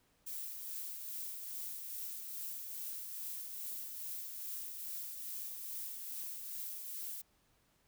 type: noise with tremolo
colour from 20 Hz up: violet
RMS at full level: -42 dBFS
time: 0.26-7.22 s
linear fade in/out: 10 ms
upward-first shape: triangle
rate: 2.4 Hz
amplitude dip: 40%
effects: pink hiss -73 dBFS RMS until 7.87 s